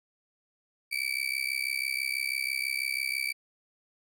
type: tone with amplitude modulation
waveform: 35% pulse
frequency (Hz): 2308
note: D7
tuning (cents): -31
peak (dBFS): -23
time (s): 0.91-3.33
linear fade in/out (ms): 20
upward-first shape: sine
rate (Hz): 66.1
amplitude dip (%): 95
effects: none